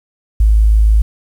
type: tone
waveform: sine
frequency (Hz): 53.5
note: A1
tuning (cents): -48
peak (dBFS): -6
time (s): 0.4-1.02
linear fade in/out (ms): 5
effects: 7-bit